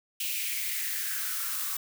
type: noise with high-pass filter sweep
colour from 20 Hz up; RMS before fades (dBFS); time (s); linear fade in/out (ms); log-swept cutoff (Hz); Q
blue; -32; 0.2-1.77; 5; 2700 to 1100; 4.5
effects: none